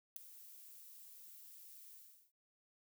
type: noise with ADSR envelope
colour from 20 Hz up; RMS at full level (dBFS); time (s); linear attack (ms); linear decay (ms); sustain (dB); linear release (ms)
violet; -38; 0.16-2.32; 5; 3; -19; 390
effects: none